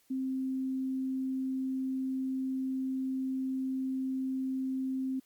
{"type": "tone", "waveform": "sine", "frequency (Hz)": 262.7, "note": "C4", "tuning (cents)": 7, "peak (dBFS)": -30, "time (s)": [0.1, 5.2], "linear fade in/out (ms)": 10, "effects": ["white hiss -68 dBFS RMS until 5.25 s", "MP3 96 kbps"]}